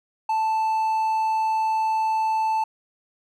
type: tone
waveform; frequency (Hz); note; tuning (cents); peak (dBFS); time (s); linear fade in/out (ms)
triangle; 880; A5; 0; -18; 0.29-2.64; 5
effects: none